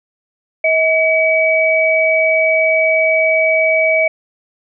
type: tone pair together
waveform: sine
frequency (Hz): 640 / 2277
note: D#5 / C#7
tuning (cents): +49 / +46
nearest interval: octave + minor seventh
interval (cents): 2197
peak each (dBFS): -13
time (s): 0.64-4.08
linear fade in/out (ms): 5
effects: none